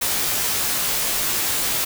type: noise with comb filter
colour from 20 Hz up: white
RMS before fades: -22 dBFS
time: 0.01-1.85 s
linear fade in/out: 10 ms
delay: 16 ms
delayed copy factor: -0.7
effects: none